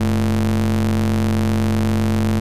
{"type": "ring-modulated tone", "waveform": "square", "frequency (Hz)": 60.3, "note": "B1", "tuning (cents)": -41, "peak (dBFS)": -13, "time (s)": [0, 2.4], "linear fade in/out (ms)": 10, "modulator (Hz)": 157, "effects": ["resampled to 32000 Hz"]}